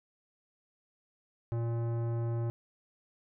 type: tone with tanh clipping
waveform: sine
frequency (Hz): 116.54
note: A#2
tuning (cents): 0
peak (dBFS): -32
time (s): 1.52-2.5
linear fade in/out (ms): 0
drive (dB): 16
effects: none